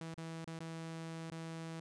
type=tone with dropouts; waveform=sawtooth; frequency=163.4 Hz; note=E3; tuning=15 cents flat; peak=-39 dBFS; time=0.01-1.8 s; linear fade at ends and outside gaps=2 ms; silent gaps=0.142-0.178 / 0.445-0.475 / 0.59-0.604 / 1.301-1.317 s; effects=resampled to 22050 Hz